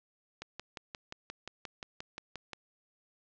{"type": "click train", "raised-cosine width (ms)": 0.2, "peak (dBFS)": -23, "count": 13, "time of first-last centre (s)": [0.42, 2.533], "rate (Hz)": 5.68, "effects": ["low-pass 6000 Hz 12 dB/octave"]}